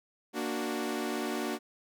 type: chord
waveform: sawtooth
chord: Bb augmented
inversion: none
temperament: equal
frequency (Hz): 233.1 / 293.7 / 370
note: Bb3 / D4 / F#4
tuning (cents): 0 / 0 / 0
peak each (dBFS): -32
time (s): 0.33-1.59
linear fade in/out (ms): 50
effects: none